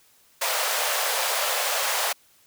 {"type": "high-pass noise", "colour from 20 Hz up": "pink", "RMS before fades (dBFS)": -25, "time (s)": [0.41, 2.13], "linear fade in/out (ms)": 10, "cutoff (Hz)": 510, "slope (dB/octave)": 48, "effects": ["white hiss -59 dBFS RMS until 2.46 s"]}